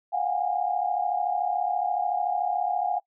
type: tone cluster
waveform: sine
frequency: 708 / 742 / 815 Hz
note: F5 / F#5 / G#5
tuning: +23 / +5 / -33 cents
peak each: -28 dBFS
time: 0.12-3 s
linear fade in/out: 20 ms
effects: noise-tail reverb RT60 0.1 s tail -23 dB re dry